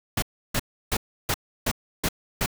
pink noise bursts, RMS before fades -24 dBFS, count 7, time 0.17-2.461 s, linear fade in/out 5 ms, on 53 ms, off 320 ms, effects none

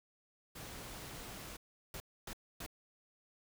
pink noise, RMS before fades -48 dBFS, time 0.55-1.57 s, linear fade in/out 10 ms
pink noise bursts, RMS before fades -45 dBFS, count 3, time 1.94-2.663 s, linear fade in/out 2 ms, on 61 ms, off 270 ms
effects none

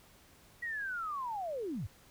sine linear sweep, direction down, 1936 to 72.8 Hz, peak -35 dBFS, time 0.62-1.87 s, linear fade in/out 10 ms, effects pink hiss -61 dBFS RMS until 2.1 s

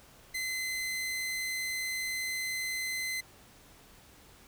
sawtooth tone, 2050 Hz, C7, 36 cents flat, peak -29 dBFS, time 0.34-3.21 s, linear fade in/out 10 ms, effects pink hiss -57 dBFS RMS until 4.47 s

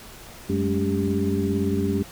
sine tone cluster, 93.2 / 195.2 / 212.9 / 284.6 / 393.8 Hz, F#2 / G3 / G#3 / C#4 / G4, +13 / -7 / +43 / +46 / +8 cents, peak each -27 dBFS, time 0.49-2.03 s, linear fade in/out 10 ms, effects pink hiss -43 dBFS RMS until 2.11 s

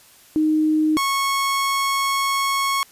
sine / sawtooth tone pair in turn, 309.9 / 1099.6 Hz, D#4 / C#6, -7 / -14 cents, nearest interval octave + minor seventh, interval 2193 cents, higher second, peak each -15 dBFS, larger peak neither, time 0.36-0.97 / 0.97-2.83 s, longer second, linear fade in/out 0 ms, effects white hiss -50 dBFS RMS until 2.91 s + resampled to 32000 Hz

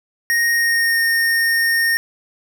square tone with pitch glide, 1864.7 to 1839 Hz, A#6 to A#6, 0 to -24 cents, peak -15 dBFS, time 0.3-1.97 s, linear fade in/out 0 ms, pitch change -24 cents, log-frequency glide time 0.52-1.01 s, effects none

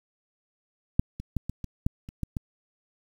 clicks, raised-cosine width 5 ms, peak -7 / -23 / -14 / -19 / -22 / -11 / -28 / -17 / -17 dBFS, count 9, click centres 0.995 / 1.2 / 1.367 / 1.496 / 1.643 / 1.865 / 2.089 / 2.233 / 2.368 s, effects 8-bit

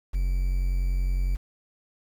triangle tone with quantisation, 45.39 Hz, F#1, 32 cents flat, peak -20 dBFS, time 0.13-1.37 s, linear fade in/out 20 ms, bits 8, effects none

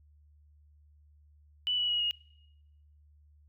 sine tone with pitch steps, 2972 / 2938 / 2904 / 2871 Hz, F#7 / F#7 / F#7 / F7, +7 / -13 / -33 / +47 cents, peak -27 dBFS, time 1.67-2.11 s, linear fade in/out 0 ms, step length 110 ms, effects noise-tail reverb RT60 1.0 s tail -25 dB re dry + added 74 Hz sine -58 dBFS peak until 3.48 s

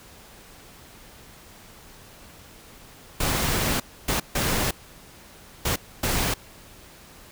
pink noise bursts at uneven times, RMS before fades -24 dBFS, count 5, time 3.2-3.8 / 4.08-4.2 / 4.35-4.71 / 5.65-5.76 / 6.03-6.34 s, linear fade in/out 5 ms, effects pink hiss -48 dBFS RMS until 7.31 s

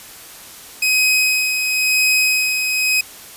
sawtooth tone with tremolo, 2525 Hz, D#7, 25 cents sharp, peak -9 dBFS, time 0.82-3.01 s, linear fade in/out 5 ms, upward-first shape sine, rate 0.97 Hz, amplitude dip 45%, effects white hiss -38 dBFS RMS until 3.36 s + resampled to 32000 Hz

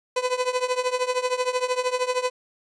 30% pulse tone with tremolo, 503 Hz, B4, 32 cents sharp, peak -16 dBFS, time 0.16-2.3 s, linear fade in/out 5 ms, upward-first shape triangle, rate 13 Hz, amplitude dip 90%, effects resampled to 22050 Hz

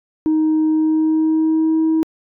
sine tone with pitch glide, 312.7 to 319.5 Hz, D#4 to D#4, +9 to +46 cents, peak -11 dBFS, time 0.26-2.03 s, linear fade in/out 0 ms, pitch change +37 cents, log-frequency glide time 0.69-1.79 s, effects tanh soft clip ceiling -11 dBFS

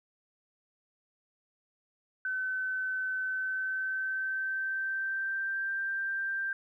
sine tone with pitch glide, 1522 to 1577.5 Hz, F#6 to G6, +48 to +10 cents, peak -30 dBFS, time 2.25-6.53 s, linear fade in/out 2 ms, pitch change +62 cents, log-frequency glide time 3.23-5.71 s, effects 12-bit

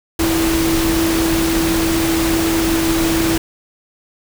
sine tone in noise, 328.5 Hz, E4, 6 cents flat, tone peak -15 dBFS, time 0.19-3.38 s, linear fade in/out 5 ms, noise pink, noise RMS -20 dBFS, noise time 0.19-3.38 s, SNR +2 dB, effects none

